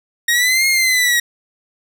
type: linear two-way sweep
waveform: sawtooth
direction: up then down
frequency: 1864.7 to 2155 to 1892 Hz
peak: -9 dBFS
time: 0.28-1.2 s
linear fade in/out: 5 ms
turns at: 0.67 s
effects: none